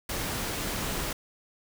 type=noise; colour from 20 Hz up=pink; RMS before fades=-32 dBFS; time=0.09-1.13 s; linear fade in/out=5 ms; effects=none